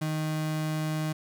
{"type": "tone", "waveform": "35% pulse", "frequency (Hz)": 155.56, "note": "D#3", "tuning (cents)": 0, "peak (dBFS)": -26, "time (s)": [0.01, 1.13], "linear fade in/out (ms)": 10, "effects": []}